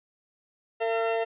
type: tone pair together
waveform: 40% pulse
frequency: 453.7 / 679 Hz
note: A#4 / F5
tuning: -47 / -49 cents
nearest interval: perfect fifth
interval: 698 cents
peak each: -26 / -27 dBFS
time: 0.8-1.25 s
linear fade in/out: 20 ms
effects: resampled to 8000 Hz